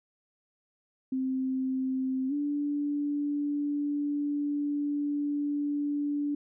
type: tone with pitch glide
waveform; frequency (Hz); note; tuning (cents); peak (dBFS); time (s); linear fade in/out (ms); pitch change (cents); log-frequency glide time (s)
sine; 261.6 to 290.3; C4 to D4; 0 to -20; -27; 1.12-6.35; 5; +180; 2.28-2.33
effects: none